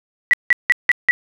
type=tone bursts; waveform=sine; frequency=1951 Hz; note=B6; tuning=22 cents flat; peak=-8 dBFS; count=5; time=0.31-1.11 s; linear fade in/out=0 ms; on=24 ms; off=170 ms; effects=none